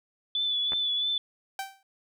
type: tone with vibrato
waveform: sine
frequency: 3470 Hz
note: A7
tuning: 25 cents flat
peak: -25 dBFS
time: 0.35-1.18 s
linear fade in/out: 2 ms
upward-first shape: triangle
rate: 3 Hz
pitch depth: 38 cents each way
type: clicks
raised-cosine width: 0.5 ms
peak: -22 dBFS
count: 2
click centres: 0.721 / 0.733 s
type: tone with exponential decay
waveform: sawtooth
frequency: 778 Hz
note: G5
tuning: 13 cents flat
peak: -25 dBFS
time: 1.59-1.83 s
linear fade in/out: 2 ms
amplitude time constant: 51 ms
effects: none